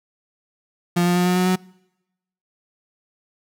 35% pulse tone with pitch steps, 174.61 / 176.54 / 178.49 / 180.45 / 182.45 / 184.46 Hz, F3 / F3 / F3 / F#3 / F#3 / F#3, 0 / +19 / +38 / -43 / -24 / -5 cents, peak -14 dBFS, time 0.96-1.56 s, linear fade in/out 10 ms, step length 100 ms, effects noise-tail reverb RT60 0.9 s tail -25 dB re dry

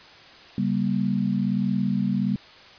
sine chord, G diminished, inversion second, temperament equal with one note detuned, 138.59 / 196 / 237.4 Hz, Db3 / G3 / Bb3, 0 / 0 / +32 cents, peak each -29 / -23 / -26 dBFS, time 0.58-2.36 s, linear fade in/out 2 ms, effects white hiss -47 dBFS RMS until 2.78 s + resampled to 11025 Hz

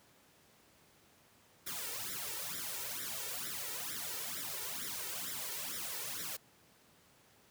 white noise with flanger, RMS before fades -41 dBFS, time 1.66-6.37 s, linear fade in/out 10 ms, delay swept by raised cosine 0.54 to 2.24 ms, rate 2.2 Hz, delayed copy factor +1, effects pink hiss -65 dBFS RMS until 7.5 s + high-pass 100 Hz 12 dB/octave

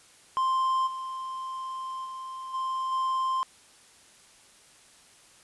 triangle tone with level steps, 1047 Hz, C6, 1 cent sharp, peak -21 / -31 / -34 / -26 / -23 dBFS, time 0.37-3.43 s, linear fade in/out 0 ms, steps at 0.86 / 2.04 / 2.53 / 2.91 s, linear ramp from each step 20 ms, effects white hiss -56 dBFS RMS until 5.43 s + resampled to 24000 Hz

